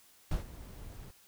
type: noise with ADSR envelope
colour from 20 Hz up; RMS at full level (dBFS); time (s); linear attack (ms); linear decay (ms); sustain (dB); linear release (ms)
brown; -31; 0.31-1.11; 4; 120; -16; 8
effects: white hiss -62 dBFS RMS until 1.27 s